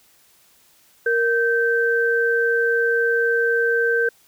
sine tone pair together, 466.2 / 1555 Hz, A#4 / G6, 0 / -14 cents, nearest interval octave + major sixth, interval 2086 cents, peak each -19 / -19 dBFS, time 1.06-4.09 s, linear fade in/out 5 ms, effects white hiss -56 dBFS RMS until 4.27 s

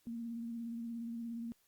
sine tone with vibrato, 232.3 Hz, A#3, 6 cents flat, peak -39 dBFS, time 0.07-1.52 s, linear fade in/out 0 ms, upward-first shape sine, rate 17 Hz, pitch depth 28 cents each way, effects white hiss -73 dBFS RMS until 1.67 s + Opus 48 kbps

